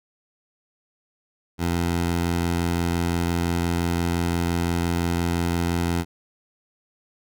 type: tone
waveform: 15% pulse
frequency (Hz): 85.8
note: F2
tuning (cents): -30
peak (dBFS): -15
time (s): 1.58-6.05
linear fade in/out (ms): 50
effects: none